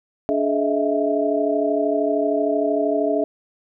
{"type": "tone cluster", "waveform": "sine", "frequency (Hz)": [289.6, 424.4, 631, 664], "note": ["D4", "G#4", "D#5", "E5"], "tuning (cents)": [-24, 38, 24, 12], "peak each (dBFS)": -23, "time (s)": [0.29, 3.24], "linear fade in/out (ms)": 0, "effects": []}